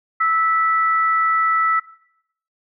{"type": "tone pair together", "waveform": "sine", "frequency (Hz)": [1311.5, 1965], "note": ["E6", "B6"], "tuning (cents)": [-9, -9], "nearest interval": "perfect fifth", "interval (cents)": 700, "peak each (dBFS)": [-15, -22], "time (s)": [0.2, 1.8], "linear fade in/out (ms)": 10, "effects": ["noise-tail reverb RT60 0.7 s tail -17 dB re dry"]}